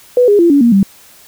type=tone with pitch steps; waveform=sine; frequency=493.9 / 410.5 / 341.3 / 283.7 / 235.8 / 196 Hz; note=B4 / G#4 / F4 / C#4 / A#3 / G3; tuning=0 / -20 / -40 / +40 / +20 / 0 cents; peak=-5 dBFS; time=0.17-0.83 s; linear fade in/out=2 ms; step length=110 ms; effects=white hiss -42 dBFS RMS until 1.27 s